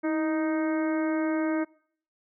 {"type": "harmonic tone with a mistuned harmonic", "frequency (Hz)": 311.1, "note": "D#4", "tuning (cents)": 0, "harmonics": [1, 2, 3, 4, 5, 6, 7], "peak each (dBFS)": [-25, -32, -39, -40, -39, -45, -42], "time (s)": [0.03, 1.65], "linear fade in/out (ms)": 20, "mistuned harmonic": 1, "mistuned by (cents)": 41, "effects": ["noise-tail reverb RT60 0.6 s tail -24 dB re dry"]}